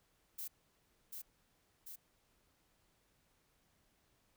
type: noise with echo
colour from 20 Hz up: violet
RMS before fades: -44 dBFS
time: 0.38-0.48 s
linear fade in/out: 10 ms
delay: 740 ms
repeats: 2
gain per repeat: -3 dB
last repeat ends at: 1.96 s
effects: pink hiss -75 dBFS RMS until 4.36 s